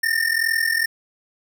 square ring-modulated tone, 1812 Hz, A#6, 50 cents flat, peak -16 dBFS, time 0.03-0.86 s, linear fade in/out 2 ms, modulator 21.1 Hz, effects 9-bit

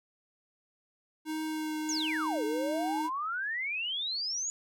square tone with vibrato, 311.2 Hz, D#4, in tune, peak -33 dBFS, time 1.25-3.1 s, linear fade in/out 50 ms, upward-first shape triangle, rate 1.4 Hz, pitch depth 14 cents each way
sine exponential two-way sweep, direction down then up, 6930 to 415.3 to 6930 Hz, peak -31 dBFS, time 1.89-4.5 s, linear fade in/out 0 ms, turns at 2.44 s
effects none

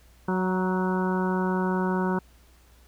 harmonic tone with a mistuned harmonic, 185 Hz, F#3, in tune, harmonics 1 / 2 / 3 / 4 / 5 / 6 / 7 / 8, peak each -25 / -29 / -37 / -39 / -31 / -39 / -39 / -36 dBFS, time 0.28-2.19 s, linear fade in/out 5 ms, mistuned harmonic 5, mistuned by +22 cents, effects added 60 Hz sine -54 dBFS peak until 2.87 s + pink hiss -60 dBFS RMS until 2.87 s

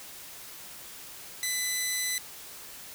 10% pulse tone, 2002 Hz, B6, 23 cents sharp, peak -19 dBFS, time 1.43-2.18 s, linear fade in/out 0 ms, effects white hiss -45 dBFS RMS until 2.94 s

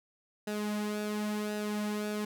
sawtooth tone with flanger, 210 Hz, G#3, 19 cents sharp, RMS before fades -34 dBFS, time 0.47-2.25 s, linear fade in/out 5 ms, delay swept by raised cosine 0.89 to 3.79 ms, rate 0.93 Hz, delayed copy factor -0.6, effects none

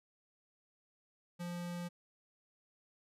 square tone, 174.61 Hz, F3, in tune, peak -40 dBFS, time 1.39-1.89 s, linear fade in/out 20 ms, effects resampled to 32000 Hz

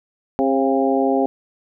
harmonic tone with a mistuned harmonic, 134.2 Hz, C3, 44 cents sharp, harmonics 2 / 3 / 4 / 5 / 6, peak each -19 / -21 / -22 / -23 / -24 dBFS, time 0.39-1.26 s, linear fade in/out 0 ms, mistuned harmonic 5, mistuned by +50 cents, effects none

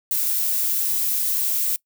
violet noise, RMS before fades -22 dBFS, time 0.11-1.76 s, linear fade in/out 2 ms, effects noise-tail reverb RT60 0.1 s tail -23 dB re dry

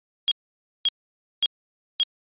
sine tone bursts, 3271 Hz, G#7, 27 cents flat, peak -17 dBFS, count 4, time 0.28-2.032 s, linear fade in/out 0 ms, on 33 ms, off 540 ms, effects resampled to 8000 Hz

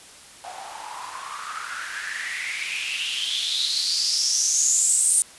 blue noise with band-pass filter sweep, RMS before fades -25 dBFS, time 0.44-5.22 s, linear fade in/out 0 ms, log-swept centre 710 to 9100 Hz, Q 7.5, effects white hiss -46 dBFS RMS until 5.38 s + resampled to 24000 Hz

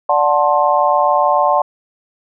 sine chord, D dominant seventh, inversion none, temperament just, 587.3 / 734.2 / 881 / 1057.2 Hz, D5 / F#5 / A5 / C6, 0 / -14 / +2 / +18 cents, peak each -16 dBFS, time 0.09-1.62 s, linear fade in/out 5 ms, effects none

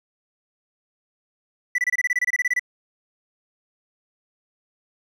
triangle tone bursts, 1975.5 Hz, B6, in tune, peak -16 dBFS, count 15, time 1.75-2.595 s, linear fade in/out 5 ms, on 33 ms, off 25 ms, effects none

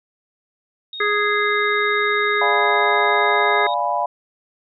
sine tone, 3729 Hz, A#7, in tune, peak -29 dBFS, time 0.93-3.74 s, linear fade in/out 2 ms
harmonic tone, 415.3 Hz, G#4, in tune, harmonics 1 / 3 / 4 / 5, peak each -22 / -22 / -22 / -22 dBFS, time 1-3.67 s, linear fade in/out 5 ms
sine chord, D diminished seventh, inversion none, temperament equal, 587.3 / 698.5 / 830.6 / 987.8 Hz, D5 / F5 / Ab5 / Cb6, 0 / 0 / 0 / 0 cents, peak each -26 / -23 / -24 / -22 dBFS, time 2.41-4.06 s, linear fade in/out 5 ms
effects none

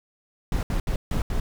brown noise bursts at uneven times, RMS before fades -24 dBFS, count 5, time 0.52-0.63 / 0.7-0.8 / 0.87-0.96 / 1.11-1.22 / 1.3-1.4 s, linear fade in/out 2 ms, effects none

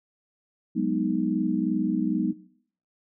sine chord, G# minor seventh, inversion third, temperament equal, 185 / 207.7 / 246.9 / 311.1 Hz, F#3 / G#3 / B3 / D#4, 0 / 0 / 0 / 0 cents, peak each -28 dBFS, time 0.75-2.33 s, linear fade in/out 20 ms, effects noise-tail reverb RT60 0.6 s tail -18 dB re dry

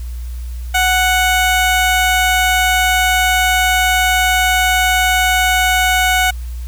15% pulse tone, 740 Hz, F#5, in tune, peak -5 dBFS, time 0.74-6.31 s, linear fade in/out 10 ms, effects added 60 Hz sine -22 dBFS peak until 6.67 s + white hiss -44 dBFS RMS until 6.67 s

